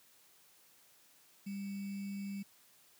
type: tone with sample-and-hold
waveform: sine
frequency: 198.6 Hz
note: G3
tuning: 23 cents sharp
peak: -38 dBFS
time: 1.46-2.43 s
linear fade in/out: 10 ms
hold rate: 2450 Hz
effects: white hiss -65 dBFS RMS until 2.99 s + high-pass 100 Hz 12 dB/octave